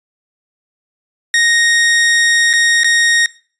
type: tone with dropouts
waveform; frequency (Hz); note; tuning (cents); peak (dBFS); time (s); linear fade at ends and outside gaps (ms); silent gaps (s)
sawtooth; 1864.7; A#6; 0; -6; 1.34-3.26; 1; 2.531-2.536 / 2.834-2.844
effects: noise-tail reverb RT60 0.4 s tail -20 dB re dry + resampled to 22050 Hz